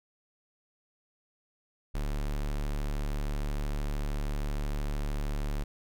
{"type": "tone", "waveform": "square", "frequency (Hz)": 36.52, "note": "D1", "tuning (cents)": -9, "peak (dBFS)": -30, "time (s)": [1.94, 5.64], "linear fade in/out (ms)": 10, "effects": []}